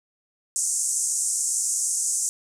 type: band-pass noise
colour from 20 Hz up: white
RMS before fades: -25 dBFS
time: 0.56-2.29 s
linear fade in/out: 0 ms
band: 6300 to 9200 Hz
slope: 48 dB/octave
effects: none